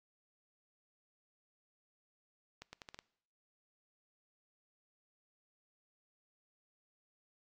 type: accelerating click train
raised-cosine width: 0.2 ms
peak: -30 dBFS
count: 6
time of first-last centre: 2.62-2.99 s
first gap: 110 ms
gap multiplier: 0.8
effects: noise-tail reverb RT60 0.7 s tail -22 dB re dry + AAC 64 kbps